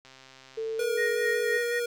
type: click train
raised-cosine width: 0.2 ms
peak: -33 dBFS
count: 105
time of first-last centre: 0.05-0.838 s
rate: 132 Hz
type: tone with pitch glide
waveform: sine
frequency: 445.9 to 428.7 Hz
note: A4 to A4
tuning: +23 to -45 cents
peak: -29 dBFS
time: 0.57-1.58 s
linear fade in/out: 10 ms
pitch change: -68 cents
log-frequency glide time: 0.87-0.99 s
type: tone with vibrato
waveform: square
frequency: 478.2 Hz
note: A#4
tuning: 44 cents sharp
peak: -28 dBFS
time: 0.79-1.86 s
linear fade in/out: 5 ms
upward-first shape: square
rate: 5.4 Hz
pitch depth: 10 cents each way
type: tone with tremolo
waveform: sine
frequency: 1868 Hz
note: A#6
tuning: 3 cents sharp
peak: -25 dBFS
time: 0.97-1.8 s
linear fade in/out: 20 ms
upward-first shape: triangle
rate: 3.9 Hz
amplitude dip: 85%
effects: none